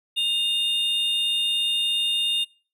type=tone pair together; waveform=triangle; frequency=2816 / 3653 Hz; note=F7 / A#7; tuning=+14 / -36 cents; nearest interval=perfect fourth; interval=450 cents; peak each=-22 dBFS; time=0.16-2.45 s; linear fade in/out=20 ms; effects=noise-tail reverb RT60 0.4 s tail -24 dB re dry